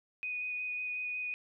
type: tone with vibrato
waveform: sine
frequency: 2484 Hz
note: D#7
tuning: 3 cents flat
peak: -34 dBFS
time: 0.23-1.34 s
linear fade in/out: 0 ms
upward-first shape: square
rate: 5.5 Hz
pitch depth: 9 cents each way
effects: none